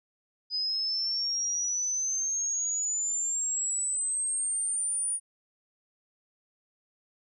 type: exponential sweep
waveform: sine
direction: up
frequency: 4978 to 9590 Hz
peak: -27 dBFS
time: 0.5-5.2 s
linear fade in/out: 50 ms
effects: none